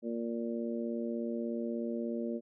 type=harmonic tone; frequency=116.6 Hz; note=A#2; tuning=1 cent sharp; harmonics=2 / 3 / 4 / 5; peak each=-35 / -39 / -41 / -42 dBFS; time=0.02-2.41 s; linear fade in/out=50 ms; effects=none